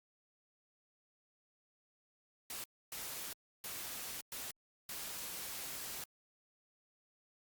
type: noise bursts at uneven times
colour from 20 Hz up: white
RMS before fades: -44 dBFS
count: 5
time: 2.5-2.64 / 2.92-3.33 / 3.64-4.21 / 4.32-4.51 / 4.89-6.04 s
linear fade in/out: 2 ms
effects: Opus 48 kbps